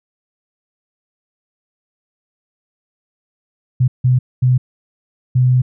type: tone bursts at uneven times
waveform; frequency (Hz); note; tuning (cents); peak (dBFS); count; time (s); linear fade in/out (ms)
sine; 126.6; B2; +43; -9; 4; 3.8-3.88 / 4.04-4.19 / 4.42-4.58 / 5.35-5.62; 10
effects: none